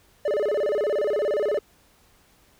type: tone with vibrato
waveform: triangle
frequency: 498.4 Hz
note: B4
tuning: 16 cents sharp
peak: -19 dBFS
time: 0.25-1.59 s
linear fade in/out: 5 ms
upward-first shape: square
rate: 17 Hz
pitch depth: 290 cents each way
effects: pink hiss -59 dBFS RMS until 2.59 s